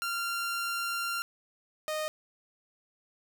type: tone pair in turn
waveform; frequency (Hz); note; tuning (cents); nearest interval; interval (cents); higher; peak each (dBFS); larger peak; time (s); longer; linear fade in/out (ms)
sawtooth; 1384 / 617.8; F6 / D#5; -16 / -12; octave + major second; 1396; first; -27; neither; 0.02-1.22 / 1.88-2.08; first; 0
effects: none